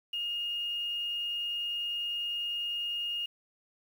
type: tone with quantisation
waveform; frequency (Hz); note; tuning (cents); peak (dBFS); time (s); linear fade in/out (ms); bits
sine; 2845; F7; +31; -31; 0.13-3.26; 5; 9
effects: none